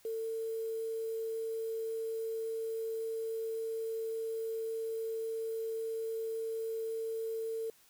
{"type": "tone with quantisation", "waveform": "sine", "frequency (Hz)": 449.1, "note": "A4", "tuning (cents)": 35, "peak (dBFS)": -34, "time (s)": [0.05, 7.7], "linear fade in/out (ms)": 2, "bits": 9, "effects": ["white hiss -64 dBFS RMS until 7.89 s"]}